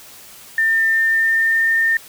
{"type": "tone with pitch glide", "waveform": "sine", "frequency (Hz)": [1801, 1814.6], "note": ["A6", "A#6"], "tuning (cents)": [40, -47], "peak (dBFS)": -13, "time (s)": [0.58, 1.97], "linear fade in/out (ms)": 2, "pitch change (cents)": 13, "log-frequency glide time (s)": [1.03, 1.72], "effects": ["white hiss -41 dBFS RMS until 2.08 s"]}